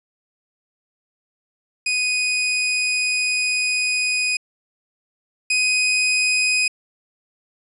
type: tone pair in turn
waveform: sawtooth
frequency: 2489 / 2501 Hz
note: D#7 / D#7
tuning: 0 / +8 cents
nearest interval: unison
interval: 8 cents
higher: second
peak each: -15 / -13 dBFS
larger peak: second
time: 1.86-4.37 / 5.5-6.68 s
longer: first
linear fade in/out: 5 ms
effects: resampled to 24000 Hz